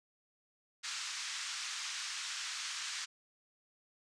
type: band-pass noise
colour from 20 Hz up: white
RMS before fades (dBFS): -41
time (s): 0.83-3.06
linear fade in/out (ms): 20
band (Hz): 1200 to 6800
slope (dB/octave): 24
effects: resampled to 22050 Hz